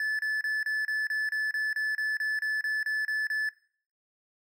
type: tone bursts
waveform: triangle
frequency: 1736 Hz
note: A6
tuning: 24 cents flat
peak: -25 dBFS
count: 16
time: 0-3.49 s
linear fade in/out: 2 ms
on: 190 ms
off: 30 ms
effects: noise-tail reverb RT60 0.5 s tail -18 dB re dry